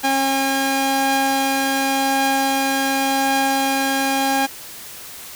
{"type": "tone pair together", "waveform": "sawtooth", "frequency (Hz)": [270.9, 811.8], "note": ["C#4", "G#5"], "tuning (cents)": [-40, -40], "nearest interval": "octave + perfect fifth", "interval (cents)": 1900, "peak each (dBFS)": [-17, -15], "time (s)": [0.03, 4.47], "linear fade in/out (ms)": 20, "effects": ["white hiss -36 dBFS RMS until 5.35 s"]}